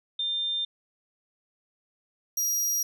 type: tone pair in turn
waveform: sine / sawtooth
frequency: 3600 / 5726 Hz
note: A7 / F8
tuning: +39 / +42 cents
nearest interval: minor sixth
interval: 803 cents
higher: second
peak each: -26 / -22 dBFS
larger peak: second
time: 0.19-0.65 / 2.37-2.83 s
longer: neither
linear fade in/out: 5 ms
effects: none